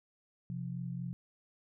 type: tone pair together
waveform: sine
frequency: 130.2 / 174.5 Hz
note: C3 / F3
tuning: -8 / -1 cents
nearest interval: perfect fourth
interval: 507 cents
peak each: -39 / -39 dBFS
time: 0.5-1.13 s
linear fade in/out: 0 ms
effects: none